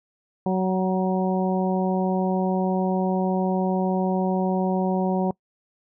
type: harmonic tone with a mistuned harmonic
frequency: 186.6 Hz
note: F#3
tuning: 15 cents sharp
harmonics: 1 / 2 / 3 / 4 / 5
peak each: -22 / -27 / -29 / -29 / -32 dBFS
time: 0.46-5.31 s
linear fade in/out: 2 ms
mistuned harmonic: 5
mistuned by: +16 cents
effects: noise-tail reverb RT60 0.1 s tail -24 dB re dry